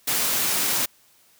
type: high-pass noise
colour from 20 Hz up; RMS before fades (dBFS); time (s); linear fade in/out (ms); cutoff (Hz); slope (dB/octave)
white; -23; 0.07-0.86; 10; 110; 12
effects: white hiss -58 dBFS RMS until 1.39 s + high-pass 60 Hz 12 dB/octave